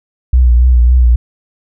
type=tone with vibrato; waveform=sine; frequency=61.2 Hz; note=B1; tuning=15 cents flat; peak=-4 dBFS; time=0.33-1.16 s; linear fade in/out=5 ms; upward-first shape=triangle; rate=3.6 Hz; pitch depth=67 cents each way; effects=none